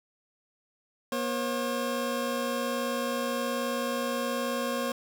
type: tone pair together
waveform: 25% pulse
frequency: 240 / 538.8 Hz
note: B3 / C#5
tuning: -49 / -49 cents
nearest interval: octave + major second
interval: 1400 cents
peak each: -28 / -27 dBFS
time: 1.12-4.92 s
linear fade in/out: 2 ms
effects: none